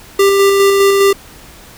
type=tone with tremolo; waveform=square; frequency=395.6 Hz; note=G4; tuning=16 cents sharp; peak=-7 dBFS; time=0.19-1.13 s; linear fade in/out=5 ms; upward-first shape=square; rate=4.9 Hz; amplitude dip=25%; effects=pink hiss -38 dBFS RMS until 1.77 s